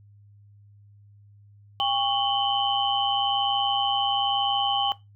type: tone cluster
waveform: sine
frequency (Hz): 803 / 1112 / 2962 / 3083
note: G5 / C#6 / F#7 / G7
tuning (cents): +41 / +5 / +1 / -29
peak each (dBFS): -25 / -30 / -29 / -26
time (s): 1.8-4.92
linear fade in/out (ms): 0
effects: noise-tail reverb RT60 0.2 s tail -18 dB re dry + added 102 Hz sine -50 dBFS peak until 5.15 s